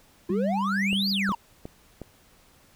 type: exponential two-way sweep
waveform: triangle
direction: up then down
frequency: 332.9 to 4978 to 873 Hz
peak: -24 dBFS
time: 0.29-1.35 s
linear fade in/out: 5 ms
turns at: 1.1 s
type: tone with tremolo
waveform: sine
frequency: 196.9 Hz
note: G3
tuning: 8 cents sharp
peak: -24 dBFS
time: 0.3-1.32 s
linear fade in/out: 0 ms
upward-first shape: sine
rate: 2.1 Hz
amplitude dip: 25%
type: click train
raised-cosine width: 2 ms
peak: -23 dBFS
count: 4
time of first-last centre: 0.93-2.017 s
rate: 2.76 Hz
effects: pink hiss -58 dBFS RMS until 2.75 s